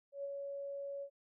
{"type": "tone with ADSR envelope", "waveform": "sine", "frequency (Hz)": 560, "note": "C#5", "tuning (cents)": 18, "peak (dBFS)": -37, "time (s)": [0.12, 1.1], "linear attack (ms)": 120, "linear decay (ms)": 29, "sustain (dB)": -3, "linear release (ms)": 76, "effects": []}